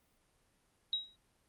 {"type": "tone with exponential decay", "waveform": "sine", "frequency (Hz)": 3825, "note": "A#7", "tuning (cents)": 44, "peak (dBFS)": -28, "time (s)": [0.93, 1.16], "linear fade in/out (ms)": 1, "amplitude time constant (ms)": 48, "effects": ["pink hiss -73 dBFS RMS until 1.48 s", "Opus 32 kbps"]}